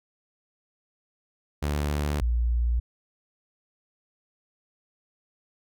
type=tone pair in turn; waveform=sawtooth / sine; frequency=73.42 / 58.99 Hz; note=D2 / A#1; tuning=0 / +21 cents; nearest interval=major third; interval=379 cents; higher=first; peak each=-21 dBFS; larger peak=neither; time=1.62-2.21 / 2.21-2.8 s; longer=neither; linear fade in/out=10 ms; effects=none